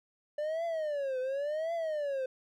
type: tone with vibrato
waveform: triangle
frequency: 587.3 Hz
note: D5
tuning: in tune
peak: -29 dBFS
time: 0.38-2.26 s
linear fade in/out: 5 ms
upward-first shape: triangle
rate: 0.92 Hz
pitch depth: 260 cents each way
effects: none